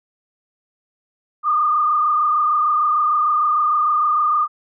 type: tone with frequency modulation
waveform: sine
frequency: 1210 Hz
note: D#6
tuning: 49 cents flat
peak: -14 dBFS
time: 1.43-4.48 s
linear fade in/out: 50 ms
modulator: 26.6 Hz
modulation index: 1.3
effects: none